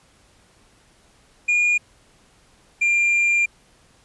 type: tone pair in turn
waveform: triangle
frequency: 2430 / 2391 Hz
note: D#7 / D7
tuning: -42 / +30 cents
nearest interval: unison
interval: 28 cents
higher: first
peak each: -14 dBFS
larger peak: neither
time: 1.48-1.78 / 2.81-3.46 s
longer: second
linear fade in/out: 10 ms
effects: pink hiss -56 dBFS RMS until 4.04 s + resampled to 24000 Hz